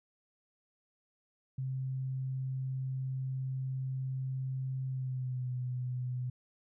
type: tone with pitch glide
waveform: sine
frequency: 131.5 to 125.56 Hz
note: C3 to B2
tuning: +9 to +29 cents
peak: -33 dBFS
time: 1.58-6.3 s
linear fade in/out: 5 ms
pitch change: -80 cents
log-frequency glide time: 4.87-5.51 s
effects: none